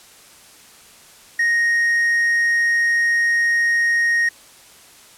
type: tone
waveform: triangle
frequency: 1867 Hz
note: A#6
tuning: 2 cents sharp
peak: -13 dBFS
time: 1.39-4.29 s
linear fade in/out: 5 ms
effects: white hiss -46 dBFS RMS until 5.17 s + low-pass 11000 Hz 12 dB/octave